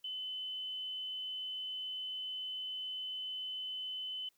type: tone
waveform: sine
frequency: 3029 Hz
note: F#7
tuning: 40 cents sharp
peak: -38 dBFS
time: 0.04-4.29 s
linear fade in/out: 5 ms
effects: white hiss -75 dBFS RMS until 4.37 s